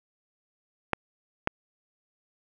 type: clicks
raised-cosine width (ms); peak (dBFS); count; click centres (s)
0.5; -8; 2; 0.933 / 1.474
effects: none